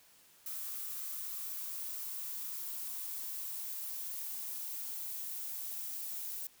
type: noise with high-pass filter sweep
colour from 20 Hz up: violet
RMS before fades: -41 dBFS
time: 0.46-6.47 s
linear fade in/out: 2 ms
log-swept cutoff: 1200 to 690 Hz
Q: 4.3
effects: white hiss -63 dBFS RMS until 6.6 s